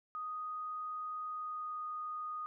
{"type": "tone with pitch glide", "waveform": "sine", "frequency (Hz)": [1244.5, 1236.6], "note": ["D#6", "D#6"], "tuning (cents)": [0, -11], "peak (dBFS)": -38, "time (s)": [0.15, 2.46], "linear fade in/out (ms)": 0, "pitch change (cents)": -11, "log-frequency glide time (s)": [1.26, 1.81], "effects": []}